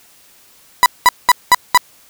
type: tone bursts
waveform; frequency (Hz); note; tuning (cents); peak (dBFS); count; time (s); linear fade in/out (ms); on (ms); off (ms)
35% pulse; 987.8; B5; 0; -3; 5; 0.83-1.775; 0; 29; 200
effects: white hiss -48 dBFS RMS until 2.09 s